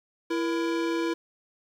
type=tone pair together; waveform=square; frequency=333.8 / 472.5 Hz; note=E4 / A#4; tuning=+22 / +23 cents; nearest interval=tritone; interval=601 cents; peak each=-27 / -33 dBFS; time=0.3-1.14 s; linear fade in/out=10 ms; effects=low-pass 5000 Hz 12 dB/octave + 9-bit